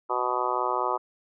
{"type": "harmonic tone", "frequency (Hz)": 124.6, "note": "B2", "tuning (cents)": 16, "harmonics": [3, 4, 5, 6, 7, 8, 9, 10], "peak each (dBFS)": [-33, -34, -34, -34, -31, -30, -32, -32], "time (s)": [0.09, 0.98], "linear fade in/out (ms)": 20, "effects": []}